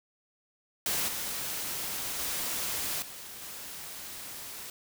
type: noise with level steps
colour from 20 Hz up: white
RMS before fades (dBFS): -30 / -35 / -33 / -44 / -42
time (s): 0.86-4.7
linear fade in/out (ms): 2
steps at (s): 1.08 / 2.19 / 3.02 / 3.42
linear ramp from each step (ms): 2
effects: none